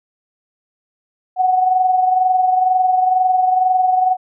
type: tone pair together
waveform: sine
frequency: 740 / 762.1 Hz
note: F#5 / G5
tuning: 0 / -49 cents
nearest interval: minor second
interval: 51 cents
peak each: -12 / -21 dBFS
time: 1.36-4.17 s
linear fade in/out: 50 ms
effects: none